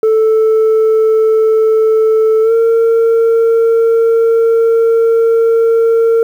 sine tone with pitch glide, 439.7 to 456.8 Hz, A4 to A#4, -1 to -35 cents, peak -4 dBFS, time 0.03-6.23 s, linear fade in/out 2 ms, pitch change +66 cents, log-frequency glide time 2.42-2.52 s, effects tanh soft clip ceiling -6 dBFS + 7-bit

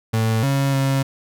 35% pulse tone with pitch steps, 111.7 / 137.8 / 135.8 Hz, A2 / C#3 / C#3, +27 / -10 / -35 cents, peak -15 dBFS, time 0.13-1.03 s, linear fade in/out 10 ms, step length 300 ms, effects none

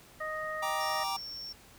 harmonic tone, 622.3 Hz, D#5, in tune, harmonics 1 / 2 / 3, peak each -38 / -38 / -38 dBFS, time 0.2-1.04 s, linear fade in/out 10 ms
square chord, G minor, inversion none, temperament just, 784 / 940.8 / 1176 Hz, G5 / Bb5 / D6, 0 / +16 / +2 cents, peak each -37 dBFS, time 0.62-1.17 s, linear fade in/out 10 ms
triangle tone, 5460 Hz, F8, 40 cents flat, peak -38 dBFS, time 0.8-1.53 s, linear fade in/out 10 ms
effects pink hiss -56 dBFS RMS until 1.78 s

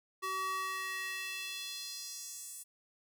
square tone with high-pass filter sweep, 379.1 Hz, F#4, 42 cents sharp, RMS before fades -40 dBFS, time 0.22-2.64 s, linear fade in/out 20 ms, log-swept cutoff 840 to 9100 Hz, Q 2.2, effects none

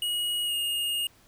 square tone with pitch glide, 2897 to 2847 Hz, F#7 to F7, -37 to +33 cents, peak -27 dBFS, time 0.02-1.07 s, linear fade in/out 2 ms, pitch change -30 cents, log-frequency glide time 0.45-0.53 s, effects pink hiss -59 dBFS RMS until 1.27 s

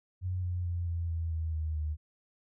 sine tone with pitch steps, 91.4 / 89.11 / 86.87 / 84.69 / 82.56 / 80.49 / 78.47 / 76.5 Hz, F#2 / F2 / F2 / E2 / E2 / E2 / D#2 / D#2, -21 / +35 / -9 / +47 / +3 / -41 / +15 / -29 cents, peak -30 dBFS, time 0.21-1.97 s, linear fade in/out 50 ms, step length 220 ms, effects none

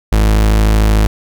40% pulse tone, 53.1 Hz, G#1, 39 cents sharp, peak -7 dBFS, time 0.12-1.07 s, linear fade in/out 5 ms, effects none

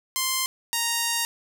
5% pulse tone pair in turn, 1046.5 / 932.3 Hz, C6 / A#5, 0 / 0 cents, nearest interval major second, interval 200 cents, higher first, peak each -11 dBFS, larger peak neither, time 0.16-0.46 / 0.73-1.25 s, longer second, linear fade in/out 0 ms, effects none

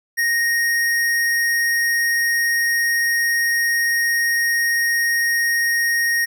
square tone, 1864.7 Hz, A#6, in tune, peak -17 dBFS, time 0.17-6.26 s, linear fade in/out 20 ms, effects none

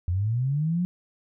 sine linear sweep, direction up, 83.7 to 182.3 Hz, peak -22 dBFS, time 0.08-0.85 s, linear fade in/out 0 ms, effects none

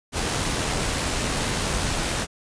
pink noise with amplitude modulation, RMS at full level -24 dBFS, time 0.12-2.27 s, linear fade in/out 50 ms, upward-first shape sine, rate 84.8 Hz, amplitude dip 25%, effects resampled to 22050 Hz

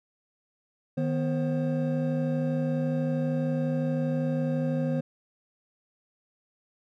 triangle tone cluster, 155.2 / 247.5 / 531 Hz, D#3 / B3 / C5, -4 / +4 / +25 cents, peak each -26 / -27 / -30 dBFS, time 0.97-5.01 s, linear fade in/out 10 ms, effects none

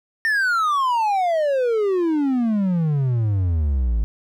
triangle exponential sweep, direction down, 1830 to 51.91 Hz, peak -15 dBFS, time 0.25-4.04 s, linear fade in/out 0 ms, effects none

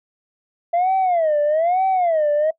sine tone with vibrato, 671 Hz, E5, 31 cents sharp, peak -13 dBFS, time 0.73-2.51 s, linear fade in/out 10 ms, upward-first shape sine, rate 1.1 Hz, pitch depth 230 cents each way, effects noise-tail reverb RT60 0.1 s tail -22 dB re dry + tanh soft clip ceiling -13 dBFS

